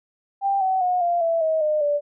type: tone with pitch steps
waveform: sine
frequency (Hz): 790 / 756.5 / 724.4 / 693.7 / 664.3 / 636.1 / 609.2 / 583.3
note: G5 / F#5 / F#5 / F5 / E5 / D#5 / D#5 / D5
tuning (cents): +13 / +38 / -37 / -12 / +13 / +38 / -37 / -12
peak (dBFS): -18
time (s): 0.41-2.01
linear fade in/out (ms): 50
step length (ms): 200
effects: none